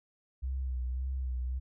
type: tone with vibrato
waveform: sine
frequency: 64 Hz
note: C2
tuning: 38 cents flat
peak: -31 dBFS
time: 0.42-1.6 s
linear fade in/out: 20 ms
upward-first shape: sine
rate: 1.8 Hz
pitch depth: 53 cents each way
effects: none

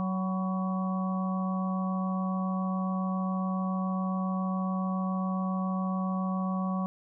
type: harmonic tone with a mistuned harmonic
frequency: 187.2 Hz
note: F#3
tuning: 20 cents sharp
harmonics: 1 / 3 / 4 / 5 / 6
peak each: -28 / -41 / -40 / -44 / -37 dBFS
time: 0-6.86 s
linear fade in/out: 0 ms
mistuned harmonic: 5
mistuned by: +92 cents
effects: none

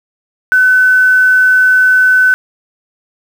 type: tone with quantisation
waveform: sine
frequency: 1510 Hz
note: F#6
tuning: 35 cents sharp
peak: -5 dBFS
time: 0.52-2.34 s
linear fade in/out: 0 ms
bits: 5
effects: none

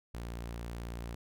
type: tone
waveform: sawtooth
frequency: 58.27 Hz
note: A#1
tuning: in tune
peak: -35 dBFS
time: 0.14-1.15 s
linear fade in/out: 5 ms
effects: none

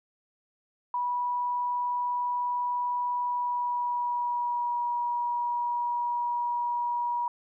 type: tone with pitch glide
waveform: sine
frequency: 977 to 960.8 Hz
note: B5 to B5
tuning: -19 to -48 cents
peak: -26 dBFS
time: 0.94-7.28 s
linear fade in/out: 2 ms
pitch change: -29 cents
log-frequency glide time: 3.2-4.81 s
effects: none

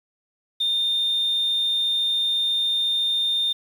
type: tone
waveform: sine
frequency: 3627 Hz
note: A#7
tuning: 48 cents flat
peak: -18 dBFS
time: 0.6-3.53 s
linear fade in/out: 10 ms
effects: tanh soft clip ceiling -17 dBFS + 8-bit

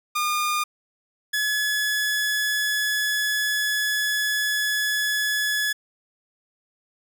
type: tone pair in turn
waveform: sawtooth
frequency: 1213 / 1702.1 Hz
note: D#6 / G#6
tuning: -44 / +42 cents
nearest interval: tritone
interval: 586 cents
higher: second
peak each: -18 dBFS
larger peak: neither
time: 0.15-0.64 / 1.33-5.73 s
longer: second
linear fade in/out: 10 ms
effects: none

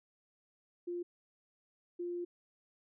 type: tone bursts at uneven times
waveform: sine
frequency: 350 Hz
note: F4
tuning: 4 cents sharp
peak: -36 dBFS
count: 2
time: 0.87-1.03 / 1.99-2.25 s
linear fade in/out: 10 ms
effects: none

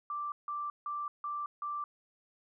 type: tone bursts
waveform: sine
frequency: 1174.7 Hz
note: D6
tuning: in tune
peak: -34 dBFS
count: 5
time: 0.1-1.84 s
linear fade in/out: 2 ms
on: 220 ms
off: 160 ms
effects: none

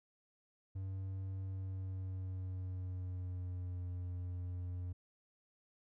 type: tone with pitch glide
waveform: triangle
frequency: 95.5 to 89.62 Hz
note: G2 to F2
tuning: -45 to +45 cents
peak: -37 dBFS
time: 0.75-4.93 s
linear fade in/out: 10 ms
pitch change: -110 cents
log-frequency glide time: 1.43-3.8 s
effects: none

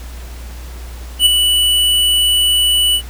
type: tone with ADSR envelope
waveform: square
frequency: 2960 Hz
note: F#7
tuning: in tune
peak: -5 dBFS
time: 1.19-3.02 s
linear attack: 70 ms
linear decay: 11 ms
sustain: -6 dB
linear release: 72 ms
effects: added 60 Hz sine -27 dBFS peak until 3.09 s + pink hiss -38 dBFS RMS until 3.09 s

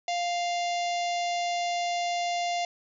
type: harmonic tone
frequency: 698.5 Hz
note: F5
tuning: in tune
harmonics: 1 / 3 / 4 / 5 / 6 / 7 / 8 / 9 / 10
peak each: -27 / -37 / -39 / -41 / -43 / -44 / -45 / -46 / -47 dBFS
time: 0.08-2.65 s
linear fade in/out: 2 ms
effects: none

